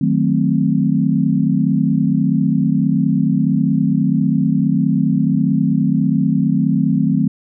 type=chord; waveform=sine; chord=D# diminished seventh; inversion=none; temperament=equal; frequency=155.56 / 185 / 220 / 261.6 Hz; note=D#3 / F#3 / A3 / C4; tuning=0 / 0 / 0 / 0 cents; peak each=-18 dBFS; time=0.01-7.28 s; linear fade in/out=5 ms; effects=none